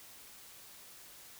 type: silence
effects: white hiss -54 dBFS RMS until 1.39 s

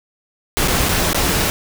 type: noise with dropouts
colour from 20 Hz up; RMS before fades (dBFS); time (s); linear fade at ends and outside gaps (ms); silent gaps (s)
pink; -17; 0.57-1.5; 0; 0.676-0.682 / 0.887-0.891 / 1.131-1.146
effects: none

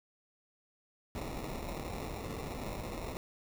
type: noise with sample-and-hold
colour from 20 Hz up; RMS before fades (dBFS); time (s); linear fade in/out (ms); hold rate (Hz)
pink; -40; 1.15-3.17; 0; 1575
effects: none

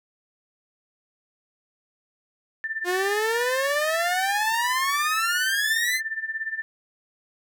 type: tone with tremolo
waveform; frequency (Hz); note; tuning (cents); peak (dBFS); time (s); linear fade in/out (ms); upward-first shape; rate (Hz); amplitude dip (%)
sine; 1780; A6; +20; -24; 2.64-6.62; 0; sine; 17; 80
type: exponential sweep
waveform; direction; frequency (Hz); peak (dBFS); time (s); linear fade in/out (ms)
sawtooth; up; 349.2 to 2092; -19; 2.84-6.01; 50
effects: none

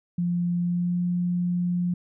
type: tone with pitch glide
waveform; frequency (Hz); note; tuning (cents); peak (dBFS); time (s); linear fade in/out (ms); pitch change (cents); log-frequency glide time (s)
sine; 174.61 to 176.74; F3 to F3; 0 to +21; -22; 0.18-1.94; 5; +21; 0.6-1
effects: none

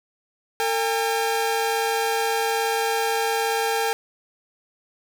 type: tone pair together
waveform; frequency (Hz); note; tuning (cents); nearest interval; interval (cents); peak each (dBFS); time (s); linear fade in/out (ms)
sawtooth; 452.9 / 807; A#4 / G#5; -50 / -50; minor seventh; 1000; -20; 0.6-3.93; 0
effects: none

